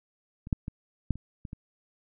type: clicks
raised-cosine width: 5 ms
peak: -28 / -12 / -22 / -12 / -29 / -26 / -26 dBFS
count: 7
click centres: 0.471 / 0.528 / 0.681 / 1.107 / 1.156 / 1.452 / 1.531 s
effects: none